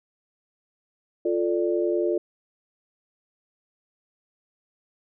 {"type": "chord", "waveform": "sine", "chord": "D minor", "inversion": "first", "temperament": "equal", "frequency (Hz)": [349.2, 440, 587.3], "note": ["F4", "A4", "D5"], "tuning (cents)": [0, 0, 0], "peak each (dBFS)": [-23, -27, -28], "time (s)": [1.25, 2.18], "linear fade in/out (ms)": 5, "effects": []}